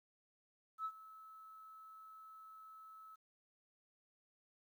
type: tone with ADSR envelope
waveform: sine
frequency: 1301 Hz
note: E6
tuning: 23 cents flat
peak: -36 dBFS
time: 0.78-3.16 s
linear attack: 69 ms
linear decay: 62 ms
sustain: -18 dB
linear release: 15 ms
effects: tanh soft clip ceiling -33 dBFS + 12-bit